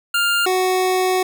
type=tone pair in turn; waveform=25% pulse; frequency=1400 / 370.8 Hz; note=F6 / F#4; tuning=+4 / +4 cents; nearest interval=octave + major seventh; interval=2300 cents; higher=first; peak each=-12 dBFS; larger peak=neither; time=0.14-0.46 / 0.46-1.23 s; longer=second; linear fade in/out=5 ms; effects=none